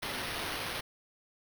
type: noise with sample-and-hold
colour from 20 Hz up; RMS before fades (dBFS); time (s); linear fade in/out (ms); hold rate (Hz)
violet; -37; 0.02-0.81; 10; 7350
effects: none